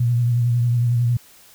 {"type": "tone with vibrato", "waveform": "sine", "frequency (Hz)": 120, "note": "B2", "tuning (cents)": -49, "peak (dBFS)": -15, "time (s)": [0, 1.17], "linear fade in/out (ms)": 5, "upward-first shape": "triangle", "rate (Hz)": 11, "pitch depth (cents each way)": 44, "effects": ["white hiss -49 dBFS RMS until 1.54 s"]}